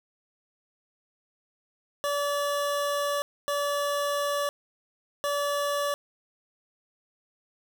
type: tone bursts at uneven times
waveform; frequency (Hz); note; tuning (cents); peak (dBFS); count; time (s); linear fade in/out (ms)
25% pulse; 575; D5; -37; -22; 3; 2.04-3.22 / 3.48-4.49 / 5.24-5.94; 0
effects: none